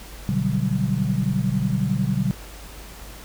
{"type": "chord", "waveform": "sine", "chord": "G major seventh", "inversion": "first", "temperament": "equal", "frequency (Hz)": [123.47, 146.83, 185, 196], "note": ["B2", "D3", "F#3", "G3"], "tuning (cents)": [0, 0, 0, 0], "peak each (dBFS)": -25, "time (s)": [0.29, 2.31], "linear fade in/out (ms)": 0, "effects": ["added 50 Hz sine -40 dBFS peak until 3.24 s", "pink hiss -42 dBFS RMS until 3.24 s"]}